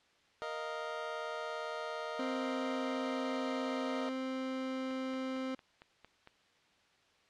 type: chord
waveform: 25% pulse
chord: Bb suspended fourth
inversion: none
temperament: just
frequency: 466.2 / 621.6 / 699.2 Hz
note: Bb4 / Eb5 / F5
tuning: 0 / -2 / +2 cents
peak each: -39 / -37 / -42 dBFS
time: 0.42-4.09 s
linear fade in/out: 0 ms
type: tone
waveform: 30% pulse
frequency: 261.6 Hz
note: C4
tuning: in tune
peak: -33 dBFS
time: 2.19-5.55 s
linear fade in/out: 5 ms
type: click train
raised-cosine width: 0.3 ms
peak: -36 dBFS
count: 7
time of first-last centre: 4.91-6.274 s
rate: 4.4 Hz
effects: white hiss -68 dBFS RMS until 7.29 s + low-pass 4000 Hz 12 dB/octave